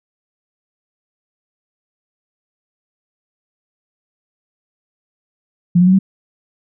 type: tone with pitch steps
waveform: sine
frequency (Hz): 174.9 / 180.44 / 186.16 / 192.06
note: F3 / F#3 / F#3 / G3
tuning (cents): +3 / -43 / +11 / -35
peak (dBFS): -7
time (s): 5.75-5.99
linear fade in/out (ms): 10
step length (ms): 60
effects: none